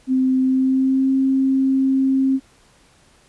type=tone with pitch glide; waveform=sine; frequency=260 to 266.7 Hz; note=C4 to C4; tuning=-11 to +33 cents; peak=-14 dBFS; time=0.07-2.4 s; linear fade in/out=50 ms; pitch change=+44 cents; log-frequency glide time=0.4-1.11 s; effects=pink hiss -54 dBFS RMS until 3.28 s + resampled to 24000 Hz